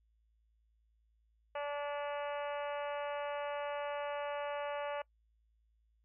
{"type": "harmonic tone", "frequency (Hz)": 289.3, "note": "D4", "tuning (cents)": -26, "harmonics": [2, 3, 4, 5, 6, 7, 8, 9, 10], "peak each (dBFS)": [-38, -43, -46, -50, -51, -54, -54, -54, -55], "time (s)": [1.55, 5.02], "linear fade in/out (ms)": 5, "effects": ["noise-tail reverb RT60 0.1 s tail -23 dB re dry", "added 55 Hz sine -70 dBFS peak until 6.04 s"]}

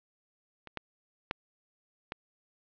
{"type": "clicks", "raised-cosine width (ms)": 0.3, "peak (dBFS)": [-28, -18, -14, -19], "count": 4, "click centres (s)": [0.673, 0.773, 1.311, 2.121], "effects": ["low-pass 4000 Hz 12 dB/octave"]}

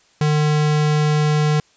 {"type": "tone", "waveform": "square", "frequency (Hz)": 150.9, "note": "D3", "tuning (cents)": 47, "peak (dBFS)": -15, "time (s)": [0.21, 1.6], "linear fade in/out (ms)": 2, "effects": ["white hiss -56 dBFS RMS until 1.76 s", "resampled to 16000 Hz"]}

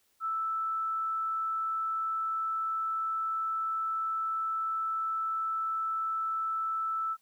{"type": "tone", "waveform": "sine", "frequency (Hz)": 1318.5, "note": "E6", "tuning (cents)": 0, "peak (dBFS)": -29, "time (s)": [0.2, 7.17], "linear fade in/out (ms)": 50, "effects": ["white hiss -71 dBFS RMS until 7.21 s"]}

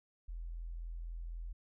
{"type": "tone", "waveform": "sine", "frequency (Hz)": 41.99, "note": "E1", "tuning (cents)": 33, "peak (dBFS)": -40, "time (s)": [0.28, 1.53], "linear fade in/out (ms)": 10, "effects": []}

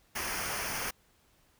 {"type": "noise with comb filter", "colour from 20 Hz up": "pink", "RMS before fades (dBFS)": -35, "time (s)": [0.15, 0.91], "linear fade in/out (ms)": 10, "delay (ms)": 0.26, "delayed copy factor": -0.7, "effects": ["pink hiss -67 dBFS RMS until 1.59 s"]}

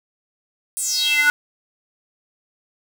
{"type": "tone with high-pass filter sweep", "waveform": "square", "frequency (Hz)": 295.2, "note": "D4", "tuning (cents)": 9, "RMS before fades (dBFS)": -19, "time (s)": [0.77, 1.3], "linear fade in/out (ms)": 0, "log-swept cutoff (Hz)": [9700, 1400], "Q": 7, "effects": []}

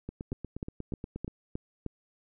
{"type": "two click trains", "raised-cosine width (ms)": 3, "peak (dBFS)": [-21, -24], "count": [6, 11], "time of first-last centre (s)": [[0.32, 1.863], [0.09, 1.279]], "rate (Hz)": [3.24, 8.41], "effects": []}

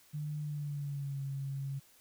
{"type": "tone with pitch glide", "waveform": "sine", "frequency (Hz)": [149.8, 137.37], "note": ["D3", "C#3"], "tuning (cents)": [35, -15], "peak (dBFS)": -35, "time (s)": [0.13, 1.8], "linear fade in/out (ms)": 20, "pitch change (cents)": -150, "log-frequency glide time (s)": [0.41, 1.22], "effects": ["white hiss -63 dBFS RMS until 2 s"]}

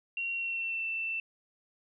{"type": "tone with pitch glide", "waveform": "sine", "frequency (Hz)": [2745, 2673], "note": ["F7", "E7"], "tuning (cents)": [-31, 23], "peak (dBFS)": -31, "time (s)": [0.17, 1.2], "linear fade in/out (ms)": 2, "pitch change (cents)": -46, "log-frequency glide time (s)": [0.33, 0.86], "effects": []}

